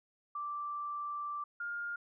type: tone pair in turn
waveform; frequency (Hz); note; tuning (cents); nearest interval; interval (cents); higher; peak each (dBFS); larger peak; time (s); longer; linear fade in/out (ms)
sine; 1172 / 1412; D6 / F6; -4 / +19; minor third; 323; second; -36 / -36; neither; 0.35-1.44 / 1.6-1.96; first; 5
effects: none